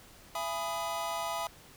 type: chord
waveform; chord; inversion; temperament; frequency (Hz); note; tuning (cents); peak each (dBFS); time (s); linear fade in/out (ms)
square; E major seventh; none; equal with one note detuned; 672.3 / 830.6 / 987.8 / 1244.5; E5 / G#5 / B5 / D#6; +34 / 0 / 0 / 0; -38 / -40 / -39 / -40; 0.35-1.47; 2
effects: pink hiss -55 dBFS RMS until 1.76 s